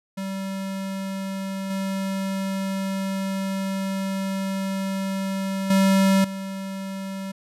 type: tone with level steps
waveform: square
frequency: 193.3 Hz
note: G3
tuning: 24 cents flat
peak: -28 / -25 / -16 / -30 dBFS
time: 0.17-7.32 s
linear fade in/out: 10 ms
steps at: 1.7 / 5.7 / 6.24 s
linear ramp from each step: 5 ms
effects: resampled to 32000 Hz